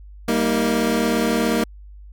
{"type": "chord", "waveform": "25% pulse", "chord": "Eb major", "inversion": "first", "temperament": "equal with one note detuned", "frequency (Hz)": [196, 233.1, 315.8], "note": ["G3", "Bb3", "Eb4"], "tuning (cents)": [0, 0, 26], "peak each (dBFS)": [-21, -16, -20], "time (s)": [0.28, 1.64], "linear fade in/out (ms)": 5, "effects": ["added 50 Hz sine -38 dBFS peak until 2.12 s"]}